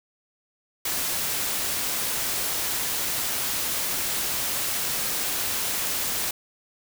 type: noise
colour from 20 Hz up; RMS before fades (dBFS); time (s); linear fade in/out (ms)
white; -27; 0.85-6.31; 5
effects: none